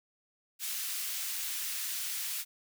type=high-pass noise; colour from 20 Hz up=white; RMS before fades=-36 dBFS; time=0.59-2.45 s; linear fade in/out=50 ms; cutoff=1900 Hz; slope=12 dB/octave; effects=none